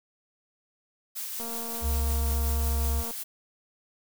blue noise with tremolo, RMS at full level -34 dBFS, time 1.15-3.24 s, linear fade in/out 20 ms, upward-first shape triangle, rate 5.4 Hz, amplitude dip 30%
click train, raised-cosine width 1 ms, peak -28 dBFS, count 396, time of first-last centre 1.4-3.11 s, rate 231 Hz
sine tone with pitch glide, 69.3 to 69.78 Hz, C#2 to C#2, 0 to +12 cents, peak -24 dBFS, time 1.81-3.04 s, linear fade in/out 50 ms, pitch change +12 cents, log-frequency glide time 1.98-2.21 s
effects none

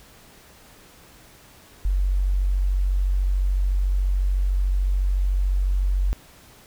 sine tone, 46.91 Hz, F#1, 25 cents sharp, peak -18 dBFS, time 1.85-6.13 s, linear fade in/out 0 ms, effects pink hiss -50 dBFS RMS until 6.66 s

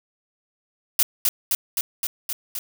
blue noise with echo, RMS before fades -17 dBFS, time 0.99-1.03 s, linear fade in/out 2 ms, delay 260 ms, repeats 6, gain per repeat -2 dB, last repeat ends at 2.59 s, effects none

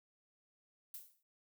violet noise with exponential decay, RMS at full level -45 dBFS, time 0.94-1.23 s, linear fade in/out 2 ms, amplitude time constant 61 ms, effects none

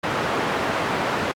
white band-pass noise, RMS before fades -24 dBFS, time 0.03-1.32 s, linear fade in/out 10 ms, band 120 to 1300 Hz, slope 12 dB/octave, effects AAC 64 kbps

